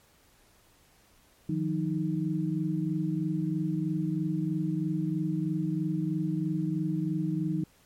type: tone cluster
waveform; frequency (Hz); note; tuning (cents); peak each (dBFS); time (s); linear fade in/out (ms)
sine; 154.9 / 178 / 311.8; D#3 / F3 / D#4; -7 / +33 / +4; -31; 1.49-7.64; 5
effects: pink hiss -62 dBFS RMS until 7.85 s + MP3 64 kbps